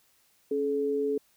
sine tone pair together, 277.2 / 429.3 Hz, C#4 / A4, 0 / -43 cents, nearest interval minor sixth, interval 757 cents, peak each -32 / -26 dBFS, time 0.51-1.18 s, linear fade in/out 5 ms, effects white hiss -66 dBFS RMS until 1.36 s

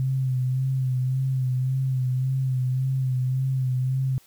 sine tone with vibrato, 130 Hz, C3, 11 cents flat, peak -21 dBFS, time 0-4.18 s, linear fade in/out 0 ms, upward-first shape sine, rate 1.8 Hz, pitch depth 38 cents each way, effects white hiss -57 dBFS RMS until 4.26 s

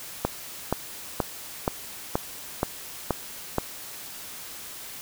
click train, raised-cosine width 1 ms, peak -8 dBFS, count 8, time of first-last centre 0.25-3.583 s, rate 2.1 Hz, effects white hiss -40 dBFS RMS until 5.01 s

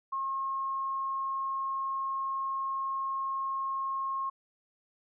sine tone, 1078 Hz, C#6, 49 cents flat, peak -30 dBFS, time 0.12-4.3 s, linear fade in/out 10 ms, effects none

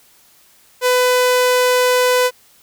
sawtooth tone, 500 Hz, B4, 21 cents sharp, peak -8 dBFS, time 0.81-2.31 s, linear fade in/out 50 ms, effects white hiss -51 dBFS RMS until 2.62 s

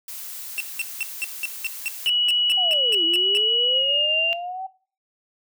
blue noise, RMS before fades -35 dBFS, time 0.08-2.07 s, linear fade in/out 2 ms
45% pulse tone bursts, 2700 Hz, E7, 41 cents sharp, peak -23 dBFS, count 14, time 0.58-3.372 s, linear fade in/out 0 ms, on 23 ms, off 190 ms
sine tone with pitch glide, 2927 to 2787 Hz, F#7 to F7, -19 to -4 cents, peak -18 dBFS, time 2.06-4.33 s, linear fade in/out 0 ms, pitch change -85 cents, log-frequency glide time 3.69-4.15 s
sine linear two-way sweep, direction down then up, 772 to 322.6 to 772 Hz, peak -28 dBFS, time 2.57-4.67 s, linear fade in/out 10 ms, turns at 3.04 s
effects noise-tail reverb RT60 0.4 s tail -18 dB re dry

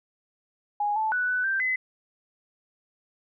sine tone with pitch steps, 827 / 873 / 1483 / 1495 / 1569 / 2026 Hz, G#5 / A5 / F#6 / F#6 / G6 / B6, -8 / -14 / +4 / +17 / +1 / +44 cents, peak -23 dBFS, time 0.8-1.76 s, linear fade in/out 5 ms, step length 160 ms, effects none

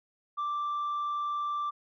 sine tone, 1174.7 Hz, D6, in tune, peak -27 dBFS, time 0.37-1.71 s, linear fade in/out 20 ms, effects tanh soft clip ceiling -28 dBFS

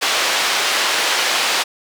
white band-pass noise, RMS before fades -18 dBFS, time 0.01-1.64 s, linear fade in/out 20 ms, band 490 to 4200 Hz, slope 12 dB/octave, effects none

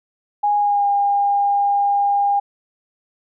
sine tone with pitch glide, 825 to 807.1 Hz, G#5 to G#5, -12 to -50 cents, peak -14 dBFS, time 0.43-2.4 s, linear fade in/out 10 ms, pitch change -38 cents, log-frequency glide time 0.57-0.87 s, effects none

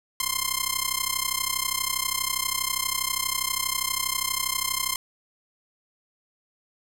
5% pulse tone with amplitude modulation, 1050 Hz, C6, 6 cents sharp, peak -9 dBFS, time 0.2-4.96 s, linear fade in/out 2 ms, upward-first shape sine, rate 32.4 Hz, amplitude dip 85%, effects 7-bit

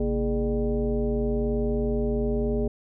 sine tone with frequency modulation, 233.5 Hz, A#3, 3 cents sharp, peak -22 dBFS, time 0-2.68 s, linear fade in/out 5 ms, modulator 182 Hz, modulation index 1.5, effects none

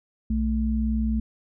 sine tone pair together, 61.74 / 220 Hz, B1 / A3, 0 / 0 cents, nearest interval octave + minor seventh, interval 2200 cents, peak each -24 dBFS, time 0.3-1.2 s, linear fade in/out 5 ms, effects none

